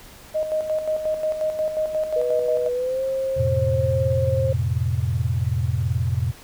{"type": "tone with tremolo", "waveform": "sine", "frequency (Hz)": 622.3, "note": "D#5", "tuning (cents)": 0, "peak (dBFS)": -19, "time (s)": [0.34, 2.69], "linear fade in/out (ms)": 20, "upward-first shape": "square", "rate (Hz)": 5.6, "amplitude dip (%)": 55}
{"type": "tone with pitch glide", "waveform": "sine", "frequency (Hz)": [490.5, 531.8], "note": ["B4", "C5"], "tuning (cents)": [-12, 28], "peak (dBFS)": -21, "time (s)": [2.16, 4.53], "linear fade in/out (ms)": 5, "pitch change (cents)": 140, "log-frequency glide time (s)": [2.72, 3.03]}
{"type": "chord", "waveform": "sine", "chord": "F major", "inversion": "none", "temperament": "equal with one note detuned", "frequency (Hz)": [87.31, 110, 128.42], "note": ["F2", "A2", "C3"], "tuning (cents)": [0, 0, -32], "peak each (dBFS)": -24, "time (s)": [3.36, 6.32], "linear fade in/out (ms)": 20}
{"effects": ["pink hiss -45 dBFS RMS until 6.43 s"]}